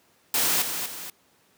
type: noise with echo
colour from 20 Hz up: white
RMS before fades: -23 dBFS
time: 0.34-0.62 s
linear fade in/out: 2 ms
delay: 240 ms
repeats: 2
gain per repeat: -7 dB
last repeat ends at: 1.1 s
effects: pink hiss -62 dBFS RMS until 1.57 s + high-pass 150 Hz 12 dB/octave